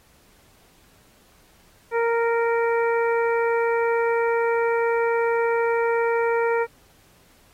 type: harmonic tone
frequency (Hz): 464.3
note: A#4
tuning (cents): -7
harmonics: 1 / 2 / 3 / 4 / 5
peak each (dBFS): -20 / -26 / -30 / -32 / -34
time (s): 1.91-6.67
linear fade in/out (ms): 50
effects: pink hiss -57 dBFS RMS until 7.53 s + AAC 48 kbps